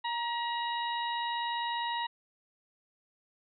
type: harmonic tone with a mistuned harmonic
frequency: 955 Hz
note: A#5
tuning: 42 cents sharp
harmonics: 1 / 2 / 3 / 4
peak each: -32 / -39 / -42 / -40 dBFS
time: 0.04-2.07 s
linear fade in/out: 10 ms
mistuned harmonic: 1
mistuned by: -28 cents
effects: none